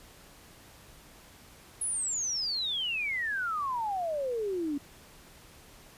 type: exponential sweep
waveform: sine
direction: down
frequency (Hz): 10720 to 277.2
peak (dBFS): -29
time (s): 1.81-4.78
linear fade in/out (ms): 5
effects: pink hiss -54 dBFS RMS until 5.97 s + resampled to 32000 Hz